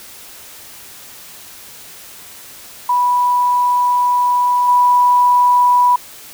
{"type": "tone with level steps", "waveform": "sine", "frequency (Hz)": 983, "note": "B5", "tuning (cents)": -8, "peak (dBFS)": [-11, -8], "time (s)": [2.89, 5.96], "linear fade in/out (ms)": 5, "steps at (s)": 4.68, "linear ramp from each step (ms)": 5, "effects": ["white hiss -37 dBFS RMS until 6.33 s"]}